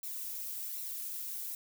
violet noise with flanger, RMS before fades -40 dBFS, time 0.03-1.55 s, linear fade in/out 2 ms, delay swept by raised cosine 0.61 to 2.61 ms, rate 1.3 Hz, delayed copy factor -0.55, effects none

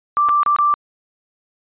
sine tone with dropouts, 1174.7 Hz, D6, in tune, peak -12 dBFS, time 0.17-0.74 s, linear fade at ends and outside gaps 0 ms, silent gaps 0.287-0.292 / 0.432-0.462 / 0.563-0.587 s, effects resampled to 8000 Hz

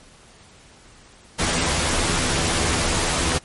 pink noise with comb filter, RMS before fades -21 dBFS, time 1.38-3.39 s, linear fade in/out 20 ms, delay 12 ms, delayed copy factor +0.8, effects pink hiss -49 dBFS RMS until 3.44 s + MP3 48 kbps

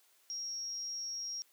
sine tone with amplitude modulation, 5600 Hz, F8, 4 cents sharp, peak -35 dBFS, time 0.3-1.42 s, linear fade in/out 0 ms, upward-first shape sine, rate 202 Hz, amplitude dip 50%, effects white hiss -68 dBFS RMS until 1.52 s + high-pass 400 Hz 12 dB/octave

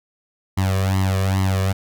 sawtooth tone with flanger, 95.6 Hz, G2, 43 cents flat, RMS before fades -19 dBFS, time 0.57-1.73 s, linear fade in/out 10 ms, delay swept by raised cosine 0.98 to 1.76 ms, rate 2.4 Hz, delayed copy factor +1, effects none

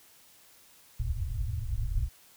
pink low-pass noise, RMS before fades -31 dBFS, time 0.99-2.09 s, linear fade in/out 10 ms, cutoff 120 Hz, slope 96 dB/octave, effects white hiss -58 dBFS RMS until 2.36 s

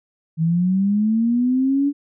sine linear sweep, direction up, 157.7 to 288.4 Hz, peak -15 dBFS, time 0.37-1.93 s, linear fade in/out 50 ms, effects none

